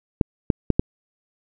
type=clicks; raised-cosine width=3 ms; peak=-3 dBFS; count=4; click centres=0.212 / 0.502 / 0.703 / 0.795 s; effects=none